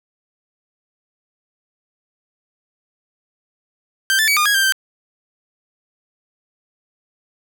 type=tone with pitch steps; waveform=sawtooth; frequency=1566 / 1756 / 2272 / 1215 / 1653 / 1579 / 1558 Hz; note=G6 / A6 / C#7 / D#6 / G#6 / G6 / G6; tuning=-2 / -4 / +42 / -42 / -9 / +12 / -11 cents; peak=-10 dBFS; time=4.1-4.723 s; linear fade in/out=0 ms; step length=89 ms; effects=none